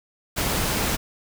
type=noise; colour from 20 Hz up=pink; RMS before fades=-24 dBFS; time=0.36-0.97 s; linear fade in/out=20 ms; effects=none